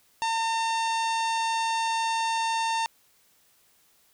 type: harmonic tone with a mistuned harmonic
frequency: 906 Hz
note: A#5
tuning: 50 cents flat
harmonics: 1 / 2 / 3 / 4 / 5 / 6 / 7 / 8 / 9 / 10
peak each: -25 / -36 / -35 / -37 / -40 / -42 / -43 / -48 / -47 / -46 dBFS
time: 0.22-2.86 s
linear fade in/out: 0 ms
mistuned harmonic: 8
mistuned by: -61 cents
effects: white hiss -63 dBFS RMS until 4.13 s